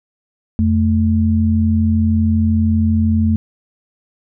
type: tone pair together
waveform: sine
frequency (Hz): 87.31 / 220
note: F2 / A3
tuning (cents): 0 / 0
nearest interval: octave + major third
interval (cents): 1600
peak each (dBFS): -14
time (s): 0.59-3.36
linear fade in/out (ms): 0
effects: none